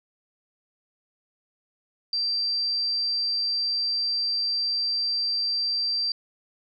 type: tone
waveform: sine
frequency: 4699 Hz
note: D8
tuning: in tune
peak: -23 dBFS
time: 2.13-6.12 s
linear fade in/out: 2 ms
effects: none